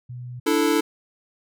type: tone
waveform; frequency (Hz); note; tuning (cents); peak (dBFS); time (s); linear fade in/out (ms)
sine; 123.47; B2; 0; -32; 0.09-0.4; 10
type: chord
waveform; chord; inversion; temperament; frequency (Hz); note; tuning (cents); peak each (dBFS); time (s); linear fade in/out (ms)
square; D suspended second; none; equal; 293.7 / 329.6 / 440; D4 / E4 / A4; 0 / 0 / 0; -23; 0.46-0.81; 10
effects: none